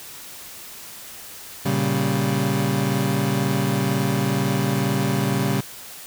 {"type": "chord", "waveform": "30% pulse", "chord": "G diminished", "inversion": "first", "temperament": "equal", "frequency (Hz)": [116.54, 138.59, 196], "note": ["Bb2", "Db3", "G3"], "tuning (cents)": [0, 0, 0], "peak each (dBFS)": [-24, -20, -21], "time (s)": [1.65, 5.61], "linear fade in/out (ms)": 10, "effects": ["white hiss -39 dBFS RMS until 6.06 s"]}